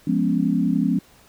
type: chord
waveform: sine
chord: C# dominant seventh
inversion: first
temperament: equal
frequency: 174.61 / 207.7 / 246.9 / 277.2 Hz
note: E#3 / G#3 / B3 / C#4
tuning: 0 / 0 / 0 / 0 cents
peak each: -23 dBFS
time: 0.07-0.99 s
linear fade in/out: 5 ms
effects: pink hiss -53 dBFS RMS until 1.28 s